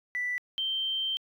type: tone pair in turn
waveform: triangle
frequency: 1975.5 / 3130 Hz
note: B6 / G7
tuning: 0 / -3 cents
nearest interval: minor sixth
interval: 797 cents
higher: second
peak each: -25 / -24 dBFS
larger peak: second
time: 0.15-0.38 / 0.58-1.17 s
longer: second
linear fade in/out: 0 ms
effects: tanh soft clip ceiling -26 dBFS